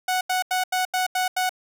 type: tone bursts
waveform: sawtooth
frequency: 739 Hz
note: F#5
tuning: 2 cents flat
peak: -17 dBFS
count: 7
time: 0.08-1.494 s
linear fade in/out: 5 ms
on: 130 ms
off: 84 ms
effects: none